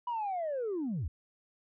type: linear sweep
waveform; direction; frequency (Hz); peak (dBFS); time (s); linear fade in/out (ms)
sine; down; 987.8 to 59.7; -30; 0.07-1.08; 5
effects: tanh soft clip ceiling -29 dBFS